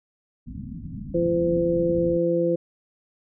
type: low-pass noise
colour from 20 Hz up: white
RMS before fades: -35 dBFS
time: 0.46-2.18 s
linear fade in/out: 20 ms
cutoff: 270 Hz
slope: 96 dB/octave
type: harmonic tone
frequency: 170.5 Hz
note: F3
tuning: 41 cents flat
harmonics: 1 / 2 / 3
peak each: -27 / -23 / -22 dBFS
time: 1.14-2.56 s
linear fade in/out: 10 ms
effects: none